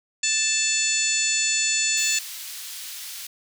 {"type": "harmonic tone", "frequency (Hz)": 880, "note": "A5", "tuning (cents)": 0, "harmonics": [2, 3, 4, 5, 6, 7, 8, 9], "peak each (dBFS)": [-33, -26, -30, -28, -35, -32, -24, -32], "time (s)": [0.23, 2.19], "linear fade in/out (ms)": 5}
{"type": "high-pass noise", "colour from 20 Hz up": "pink", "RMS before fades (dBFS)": -36, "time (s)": [1.97, 3.27], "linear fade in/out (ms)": 5, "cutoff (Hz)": 3300, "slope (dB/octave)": 12}
{"effects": []}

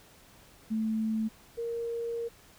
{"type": "tone pair in turn", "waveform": "sine", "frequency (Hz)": [220, 466.2], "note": ["A3", "A#4"], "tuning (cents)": [0, 0], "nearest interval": "octave + minor second", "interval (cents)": 1300, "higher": "second", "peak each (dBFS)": [-27, -31], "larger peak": "first", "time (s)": [[0.7, 1.29], [1.57, 2.29]], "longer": "second", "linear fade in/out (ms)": 20, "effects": ["pink hiss -57 dBFS RMS until 2.58 s"]}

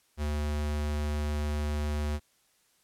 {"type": "tone", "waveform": "square", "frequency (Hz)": 74.4, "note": "D2", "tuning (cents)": 23, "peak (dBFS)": -29, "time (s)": [0.17, 2.2], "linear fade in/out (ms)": 50, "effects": ["white hiss -68 dBFS RMS until 2.83 s", "low-pass 12000 Hz 12 dB/octave"]}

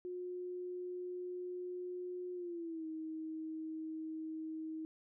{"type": "tone with pitch glide", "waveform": "sine", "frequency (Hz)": [360, 317], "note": ["F#4", "D#4"], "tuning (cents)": [-47, 32], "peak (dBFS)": -40, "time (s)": [0.05, 4.85], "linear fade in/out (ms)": 0, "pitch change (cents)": -221, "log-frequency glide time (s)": [2.34, 2.86], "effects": []}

